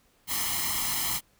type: noise with comb filter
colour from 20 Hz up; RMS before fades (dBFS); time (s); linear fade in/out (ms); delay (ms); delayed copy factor
white; -29; 0.27-1.21; 50; 0.97; +0.8
effects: pink hiss -65 dBFS RMS until 1.39 s